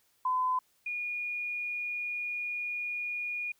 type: tone pair in turn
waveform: sine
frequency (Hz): 1016 / 2440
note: B5 / D#7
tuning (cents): +49 / -34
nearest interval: octave + minor third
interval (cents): 1517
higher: second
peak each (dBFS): -26 / -32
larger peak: first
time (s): 0.25-0.59 / 0.86-3.52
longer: second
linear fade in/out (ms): 5
effects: white hiss -70 dBFS RMS until 3.59 s